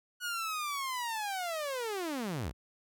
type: linear sweep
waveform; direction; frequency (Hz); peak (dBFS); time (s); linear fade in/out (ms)
sawtooth; down; 1468 to 43.99; -30; 0.2-2.53; 50
effects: none